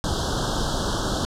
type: band-stop noise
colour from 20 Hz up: pink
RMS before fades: -24 dBFS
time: 0.04-1.25 s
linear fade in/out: 0 ms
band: 1600 to 3100 Hz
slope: 96 dB/octave
effects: low-pass 6000 Hz 12 dB/octave